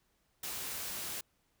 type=noise; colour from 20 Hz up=white; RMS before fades=-40 dBFS; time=0.43-1.21 s; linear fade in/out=5 ms; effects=pink hiss -75 dBFS RMS until 1.6 s